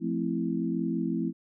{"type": "chord", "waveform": "sine", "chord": "F major seventh", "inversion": "none", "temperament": "equal", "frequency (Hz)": [174.61, 220, 261.6, 329.6], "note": ["F3", "A3", "C4", "E4"], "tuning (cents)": [0, 0, 0, 0], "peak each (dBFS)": -32, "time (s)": [0, 1.33], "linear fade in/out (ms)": 50, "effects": []}